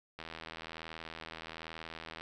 click train, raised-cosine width 0.3 ms, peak -27 dBFS, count 165, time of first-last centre 0.19-2.21 s, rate 81.2 Hz, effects none

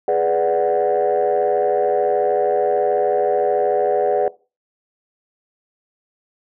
sine chord, G# half-diminished seventh, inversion none, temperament equal, 415.3 / 493.9 / 587.3 / 740 Hz, G#4 / B4 / D5 / F#5, 0 / 0 / 0 / 0 cents, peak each -19 dBFS, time 0.08-4.28 s, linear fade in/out 2 ms, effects noise-tail reverb RT60 0.3 s tail -20 dB re dry + tanh soft clip ceiling -9 dBFS

